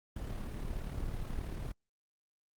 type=noise with amplitude modulation; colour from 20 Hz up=brown; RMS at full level=-36 dBFS; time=0.16-1.72 s; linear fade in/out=5 ms; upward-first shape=sine; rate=36.9 Hz; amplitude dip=45%; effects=Opus 24 kbps